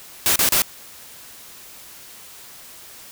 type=noise bursts; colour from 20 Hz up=white; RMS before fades=-17 dBFS; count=3; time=0.26-0.62 s; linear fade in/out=0 ms; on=98 ms; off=33 ms; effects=white hiss -42 dBFS RMS until 3.11 s